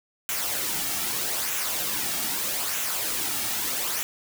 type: noise with flanger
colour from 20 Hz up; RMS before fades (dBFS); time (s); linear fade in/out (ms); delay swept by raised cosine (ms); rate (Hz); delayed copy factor
white; -28; 0.29-4.03; 0; 0.21 to 2.01; 0.8; -0.5
effects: none